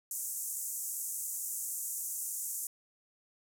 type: band-pass noise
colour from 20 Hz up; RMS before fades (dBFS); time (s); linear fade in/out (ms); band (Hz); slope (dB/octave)
pink; -38; 0.11-2.67; 2; 6700 to 15000; 48
effects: none